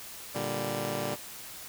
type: chord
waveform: 10% pulse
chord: G minor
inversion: first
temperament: just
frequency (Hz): 117.6 / 147 / 196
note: Bb2 / D3 / G3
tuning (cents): +16 / +2 / 0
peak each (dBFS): -28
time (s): 0.34-1.16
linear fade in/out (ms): 20
effects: white hiss -44 dBFS RMS until 1.68 s